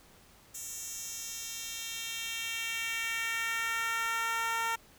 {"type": "tone with high-pass filter sweep", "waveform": "10% pulse", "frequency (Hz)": 456.8, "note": "A#4", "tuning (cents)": -35, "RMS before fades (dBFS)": -35, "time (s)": [0.54, 4.76], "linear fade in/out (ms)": 10, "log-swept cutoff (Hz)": [7600, 920], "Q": 1.7, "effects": ["pink hiss -59 dBFS RMS until 4.98 s"]}